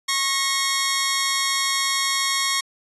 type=tone pair together; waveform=10% pulse; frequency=1092.1 / 1883 Hz; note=C#6 / A#6; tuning=-26 / +17 cents; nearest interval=major sixth; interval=943 cents; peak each=-13 / -15 dBFS; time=0.08-2.61 s; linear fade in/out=10 ms; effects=resampled to 24000 Hz